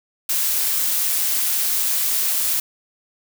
blue noise with amplitude modulation, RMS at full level -19 dBFS, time 0.29-2.6 s, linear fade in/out 5 ms, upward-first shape sine, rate 160 Hz, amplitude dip 30%, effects none

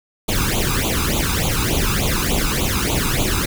pink noise with flanger, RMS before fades -19 dBFS, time 0.28-3.46 s, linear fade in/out 10 ms, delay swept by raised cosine 0.28 to 0.82 ms, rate 3.4 Hz, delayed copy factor +0.9, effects none

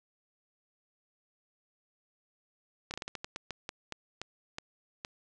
slowing click train, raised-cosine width 0.2 ms, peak -20 dBFS, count 14, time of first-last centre 2.91-5.049 s, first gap 29 ms, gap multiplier 1.26, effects resampled to 22050 Hz + 8-bit

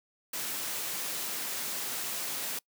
white noise, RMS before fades -35 dBFS, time 0.33-2.59 s, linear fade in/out 5 ms, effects noise-tail reverb RT60 0.1 s tail -25 dB re dry + high-pass 150 Hz 12 dB/octave

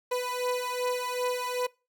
30% pulse beating tone pair, 495.6 / 498.2 Hz, B4 / B4, +6 / +15 cents, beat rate 2.6 Hz, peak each -28 / -29 dBFS, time 0.11-1.67 s, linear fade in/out 10 ms, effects noise-tail reverb RT60 0.3 s tail -24 dB re dry

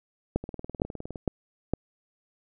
two click trains, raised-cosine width 2 ms, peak -23 / -11 dBFS, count 15 / 4, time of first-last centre 0.44-1.158 / 0.36-1.736 s, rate 19.5 / 2.18 Hz, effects none

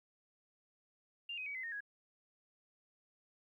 sine tone with pitch steps, 2794 / 2518 / 2269 / 2045 / 1843.4 / 1661.3 Hz, F7 / D#7 / C#7 / C7 / A#6 / G#6, 0 / +20 / +40 / -40 / -20 / 0 cents, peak -40 dBFS, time 1.29-1.806 s, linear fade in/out 5 ms, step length 86 ms, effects 13-bit

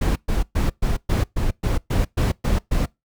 brown noise bursts, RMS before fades -19 dBFS, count 11, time 0.01-2.86 s, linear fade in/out 10 ms, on 150 ms, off 120 ms, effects noise-tail reverb RT60 0.2 s tail -24 dB re dry

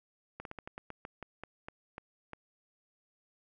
slowing click train, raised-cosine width 0.5 ms, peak -27 dBFS, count 13, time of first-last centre 0.4-2.333 s, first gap 52 ms, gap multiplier 1.19, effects none

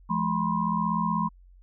sine tone cluster, 171.6 / 212.7 / 977 / 1053 Hz, F3 / G#3 / B5 / C6, -30 / +42 / -19 / +11 cents, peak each -29 dBFS, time 0.09-1.29 s, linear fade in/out 20 ms, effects added 45 Hz sine -50 dBFS peak until 1.62 s

